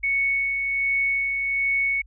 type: tone with tremolo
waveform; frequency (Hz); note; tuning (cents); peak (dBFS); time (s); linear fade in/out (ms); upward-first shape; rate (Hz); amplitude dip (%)
sine; 2217; C#7; 0; -19; 0.03-2.02; 10; sine; 1.3; 35
effects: added 50 Hz sine -46 dBFS peak until 2.06 s